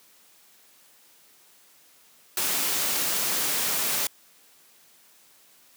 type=noise; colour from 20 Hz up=white; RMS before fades=-26 dBFS; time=2.37-4.07 s; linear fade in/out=2 ms; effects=white hiss -57 dBFS RMS until 5.76 s + high-pass 150 Hz 12 dB/octave